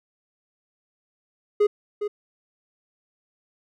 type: tone with echo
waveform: triangle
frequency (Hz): 415.3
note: G#4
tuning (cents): 0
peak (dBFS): -13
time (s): 1.6-1.67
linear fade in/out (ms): 10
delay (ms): 410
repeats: 1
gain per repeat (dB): -9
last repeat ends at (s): 2.08
effects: none